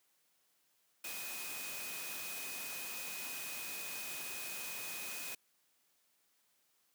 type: tone in noise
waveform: sine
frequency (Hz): 2503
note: D#7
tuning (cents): +10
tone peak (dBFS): -47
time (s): 1.04-5.35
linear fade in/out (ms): 5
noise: white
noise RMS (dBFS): -44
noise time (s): 1.04-5.35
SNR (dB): -6
effects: white hiss -75 dBFS RMS until 6.94 s + high-pass 150 Hz 12 dB/octave